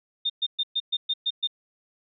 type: tone bursts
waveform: sine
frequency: 3638 Hz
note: A#7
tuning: 43 cents flat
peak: -22 dBFS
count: 8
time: 0.25-1.474 s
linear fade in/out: 10 ms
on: 48 ms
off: 120 ms
effects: none